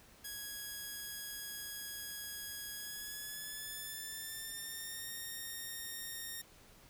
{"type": "tone with pitch glide", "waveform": "5% pulse", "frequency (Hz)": [1661.2, 1843.2], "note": ["G#6", "A#6"], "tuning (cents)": [0, -20], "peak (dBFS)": -32, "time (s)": [0.24, 6.42], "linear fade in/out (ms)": 10, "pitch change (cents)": 180, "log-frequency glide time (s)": [2.74, 5.09], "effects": ["pink hiss -61 dBFS RMS until 6.89 s"]}